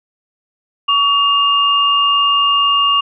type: tone pair together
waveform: sine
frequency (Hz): 1135.6 / 2818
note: C#6 / F7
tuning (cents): +41 / +15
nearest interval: octave + major third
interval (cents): 1574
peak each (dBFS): -13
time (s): 0.88-3.01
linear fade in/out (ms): 10
effects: none